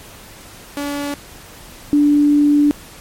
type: tone pair in turn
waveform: sawtooth / sine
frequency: 286.4 / 292.1 Hz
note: D4 / D4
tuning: -43 / -9 cents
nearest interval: unison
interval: 34 cents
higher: second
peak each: -17 / -9 dBFS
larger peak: second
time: 0.77-1.14 / 1.93-2.71 s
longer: second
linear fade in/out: 0 ms
effects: pink hiss -39 dBFS RMS until 3 s + MP3 64 kbps